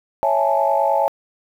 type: chord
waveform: sine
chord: A major seventh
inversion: first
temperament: equal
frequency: 554.4 / 659.3 / 830.6 / 880 Hz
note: C#5 / E5 / G#5 / A5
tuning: 0 / 0 / 0 / 0 cents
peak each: -20 dBFS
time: 0.23-1.08 s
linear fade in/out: 0 ms
effects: tanh soft clip ceiling -4 dBFS + 8-bit